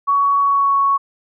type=tone with pitch glide; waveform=sine; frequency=1122 to 1110.4 Hz; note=C#6 to C#6; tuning=+21 to +3 cents; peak=-12 dBFS; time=0.07-0.98 s; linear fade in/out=20 ms; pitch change=-18 cents; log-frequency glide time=0.42-0.78 s; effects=none